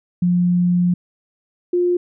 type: tone pair in turn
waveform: sine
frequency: 177.1 / 354.2 Hz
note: F3 / F4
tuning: +24 / +24 cents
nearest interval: octave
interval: 1200 cents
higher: second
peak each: -13 / -14 dBFS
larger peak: first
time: 0.22-0.94 / 1.73-1.97 s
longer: first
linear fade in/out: 5 ms
effects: none